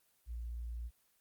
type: tone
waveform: sine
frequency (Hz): 58.4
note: A#1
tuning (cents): +4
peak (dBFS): -39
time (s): 0.26-0.91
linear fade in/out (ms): 50
effects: white hiss -73 dBFS RMS until 1.2 s + Opus 24 kbps